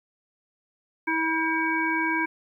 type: harmonic tone with a mistuned harmonic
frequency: 323.2 Hz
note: E4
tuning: 34 cents flat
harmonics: 1 / 3 / 5 / 7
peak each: -28 / -28 / -28 / -28 dBFS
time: 1.07-2.26 s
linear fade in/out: 10 ms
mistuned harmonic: 5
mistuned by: -19 cents
effects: 10-bit